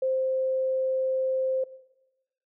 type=tone; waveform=sine; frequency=523.3 Hz; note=C5; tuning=in tune; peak=-23 dBFS; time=0.02-1.64 s; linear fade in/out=5 ms; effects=noise-tail reverb RT60 1.0 s tail -18 dB re dry